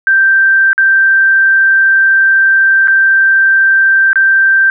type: tone with dropouts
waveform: sine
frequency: 1568 Hz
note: G6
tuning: in tune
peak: -5 dBFS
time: 0.07-4.7 s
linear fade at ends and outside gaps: 1 ms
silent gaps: 0.731-0.779 / 2.874-2.881 / 4.131-4.157 s
effects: none